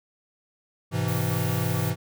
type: chord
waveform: square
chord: Ab augmented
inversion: none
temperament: equal with one note detuned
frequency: 103.83 / 127.68 / 164.81 Hz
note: Ab2 / C3 / E3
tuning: 0 / -42 / 0 cents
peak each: -29 dBFS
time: 0.91-1.96 s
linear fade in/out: 50 ms
type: noise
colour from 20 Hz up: violet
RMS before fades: -36 dBFS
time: 1.08-1.9 s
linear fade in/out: 2 ms
effects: none